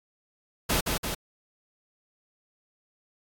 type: noise with echo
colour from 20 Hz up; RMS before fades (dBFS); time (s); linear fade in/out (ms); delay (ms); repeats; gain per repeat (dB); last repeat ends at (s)
pink; -25; 0.69-0.81; 10; 170; 2; -3; 1.15
effects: AAC 64 kbps